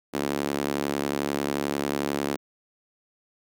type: tone with high-pass filter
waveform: sawtooth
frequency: 71.2 Hz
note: C#2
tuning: 47 cents sharp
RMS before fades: -28 dBFS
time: 0.13-2.37 s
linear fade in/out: 20 ms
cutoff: 290 Hz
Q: 1.5
effects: none